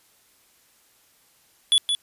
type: tone with echo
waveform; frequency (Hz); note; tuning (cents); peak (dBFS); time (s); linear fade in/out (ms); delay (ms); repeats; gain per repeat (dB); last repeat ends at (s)
square; 3420; A7; -50; -15; 1.72-1.78; 0; 170; 1; -6; 1.95
effects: white hiss -60 dBFS RMS until 2.02 s + resampled to 32000 Hz